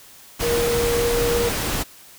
sine tone in noise, 472.7 Hz, A#4, 24 cents sharp, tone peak -19 dBFS, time 0.42-1.5 s, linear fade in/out 20 ms, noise pink, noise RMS -24 dBFS, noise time 0.39-1.84 s, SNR +2 dB, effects white hiss -46 dBFS RMS until 2.18 s

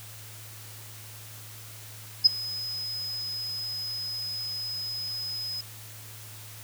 sine tone with ADSR envelope, 5060 Hz, D#8, 28 cents sharp, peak -10 dBFS, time 2.24-5.61 s, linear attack 21 ms, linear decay 14 ms, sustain -21 dB, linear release 5 ms, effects added 108 Hz sine -46 dBFS peak until 6.63 s + white hiss -46 dBFS RMS until 6.63 s

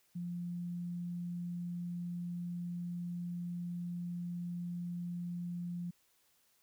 sine tone, 174.61 Hz, F3, in tune, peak -37 dBFS, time 0.15-5.91 s, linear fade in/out 10 ms, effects white hiss -72 dBFS RMS until 6.62 s

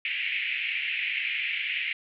pink band-pass noise, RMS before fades -30 dBFS, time 0.05-1.93 s, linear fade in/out 2 ms, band 2100 to 2800 Hz, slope 48 dB/octave, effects none

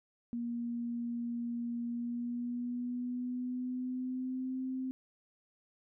sine tone with pitch glide, 236.8 to 259.7 Hz, A#3 to C4, +27 to -13 cents, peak -34 dBFS, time 0.33-4.91 s, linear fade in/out 0 ms, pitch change +160 cents, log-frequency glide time 1.86-4.61 s, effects none

